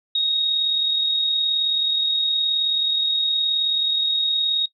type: tone with amplitude modulation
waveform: sine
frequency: 3754 Hz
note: A#7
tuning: 11 cents sharp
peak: -16 dBFS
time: 0.15-4.66 s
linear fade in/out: 5 ms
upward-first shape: sine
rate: 39 Hz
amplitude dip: 35%
effects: noise-tail reverb RT60 0.1 s tail -19 dB re dry